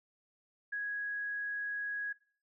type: tone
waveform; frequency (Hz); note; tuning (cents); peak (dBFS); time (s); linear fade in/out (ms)
sine; 1661.2; G#6; 0; -34; 0.72-2.13; 10
effects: noise-tail reverb RT60 0.5 s tail -21 dB re dry